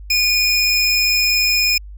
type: tone pair together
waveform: square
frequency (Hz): 2445 / 5168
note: D#7 / E8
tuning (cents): -31 / -35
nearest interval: octave + minor second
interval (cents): 1296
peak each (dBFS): -17 / -17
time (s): 0.1-1.78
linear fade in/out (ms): 5
effects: added 50 Hz sine -32 dBFS peak until 1.97 s